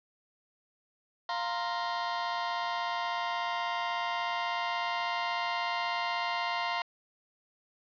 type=chord; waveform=sawtooth; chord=F suspended fourth; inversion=none; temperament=just; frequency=698.5 / 931.3 / 1047.7 Hz; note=F5 / Bb5 / C6; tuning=0 / -2 / +2 cents; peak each=-31 dBFS; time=1.29-6.82 s; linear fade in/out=2 ms; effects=resampled to 11025 Hz + 9-bit